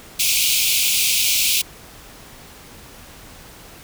pink high-pass noise, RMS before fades -18 dBFS, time 0.19-1.62 s, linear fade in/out 10 ms, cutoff 2300 Hz, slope 96 dB/octave, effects pink hiss -42 dBFS RMS until 3.83 s

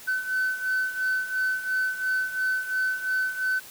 sine beating tone pair, 1517 / 1519.9 Hz, F#6 / F#6, +43 / +46 cents, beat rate 2.9 Hz, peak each -24 / -28 dBFS, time 0.07-3.6 s, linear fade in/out 20 ms, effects tanh soft clip ceiling -20 dBFS + white hiss -45 dBFS RMS until 3.7 s

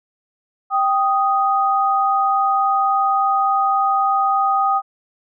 sine tone pair together, 784 / 1244.5 Hz, G5 / D#6, 0 / 0 cents, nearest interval minor sixth, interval 800 cents, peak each -17 dBFS, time 0.7-4.82 s, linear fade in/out 50 ms, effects none

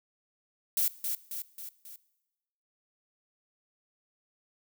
violet noise with echo, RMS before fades -27 dBFS, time 0.77-0.88 s, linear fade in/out 2 ms, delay 270 ms, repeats 4, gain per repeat -5 dB, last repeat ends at 1.96 s, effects noise-tail reverb RT60 1.0 s tail -19 dB re dry

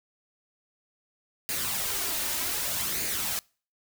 white noise with flanger, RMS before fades -30 dBFS, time 1.49-3.39 s, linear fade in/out 0 ms, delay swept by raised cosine 0.44 to 3.34 ms, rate 0.65 Hz, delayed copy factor +0.5, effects noise-tail reverb RT60 0.4 s tail -26 dB re dry

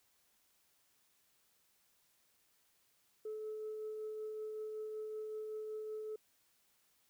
sine tone with tremolo, 431.7 Hz, A4, 33 cents flat, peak -38 dBFS, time 3.25-6.16 s, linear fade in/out 5 ms, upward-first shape triangle, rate 5.3 Hz, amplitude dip 30%, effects tanh soft clip ceiling -37 dBFS + white hiss -74 dBFS RMS until 7.09 s

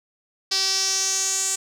sawtooth tone with band-pass filter sweep, 384.5 Hz, G4, 33 cents flat, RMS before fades -23 dBFS, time 0.51-1.56 s, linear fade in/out 10 ms, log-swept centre 4900 to 7500 Hz, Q 4.9, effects none

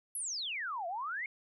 sine exponential two-way sweep, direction down then up, 11530 to 659.3 to 2223 Hz, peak -35 dBFS, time 0.15-1.26 s, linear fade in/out 2 ms, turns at 0.87 s, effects none

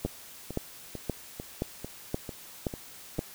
two click trains, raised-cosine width 2 ms, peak -23 / -15 dBFS, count 8 / 7, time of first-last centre 0.06-3.185 / 0.05-3.191 s, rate 2.24 / 1.91 Hz, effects white hiss -48 dBFS RMS until 3.34 s

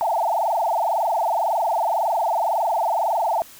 sine tone with frequency modulation, 785 Hz, G5, 2 cents sharp, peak -18 dBFS, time 0.01-3.42 s, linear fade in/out 0 ms, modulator 21.9 Hz, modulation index 6.1, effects white hiss -45 dBFS RMS until 3.59 s

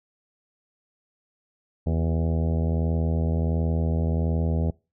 harmonic tone with a mistuned harmonic, 81.4 Hz, E2, 21 cents flat, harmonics 1 / 2 / 3 / 4 / 5 / 6 / 7 / 8 / 9 / 10, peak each -23 / -27 / -32 / -39 / -38 / -37 / -40 / -40 / -46 / -47 dBFS, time 1.86-4.71 s, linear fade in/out 10 ms, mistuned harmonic 4, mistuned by +50 cents, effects noise-tail reverb RT60 0.3 s tail -25 dB re dry

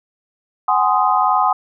sine chord, Ab dominant seventh, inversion third, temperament just, 747.5 / 830.6 / 1038.3 / 1245.9 Hz, Gb5 / Ab5 / C6 / Eb6, +17 / 0 / -14 / +2 cents, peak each -18 dBFS, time 0.68-1.53 s, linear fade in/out 5 ms, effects none

